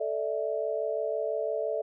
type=chord; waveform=sine; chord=A suspended fourth; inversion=none; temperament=equal with one note detuned; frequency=440 / 587.3 / 653.2 Hz; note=A4 / D5 / E5; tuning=0 / 0 / -16 cents; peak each=-32 dBFS; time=0-1.82 s; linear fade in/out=10 ms; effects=none